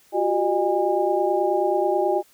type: tone cluster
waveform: sine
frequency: 353.7 / 383 / 610 / 815 Hz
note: F4 / G4 / D#5 / G#5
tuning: +22 / -40 / -34 / -33 cents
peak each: -24 dBFS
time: 0.12-2.23 s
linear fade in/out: 50 ms
effects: white hiss -57 dBFS RMS until 2.33 s